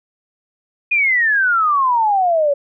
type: exponential sweep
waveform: sine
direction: down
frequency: 2483 to 554.4 Hz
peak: -12 dBFS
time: 0.91-2.54 s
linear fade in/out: 10 ms
effects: none